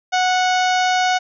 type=harmonic tone; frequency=736 Hz; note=F#5; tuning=9 cents flat; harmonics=1 / 2 / 3 / 4 / 5 / 6 / 7 / 8 / 9; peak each=-16 / -22 / -26 / -28 / -30 / -32 / -33 / -34 / -35 dBFS; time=0.12-1.19 s; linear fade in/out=20 ms; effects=none